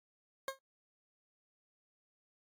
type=tone with exponential decay; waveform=20% pulse; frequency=537 Hz; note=C5; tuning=45 cents sharp; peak=-28 dBFS; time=0.48-0.59 s; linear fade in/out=1 ms; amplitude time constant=23 ms; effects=AAC 64 kbps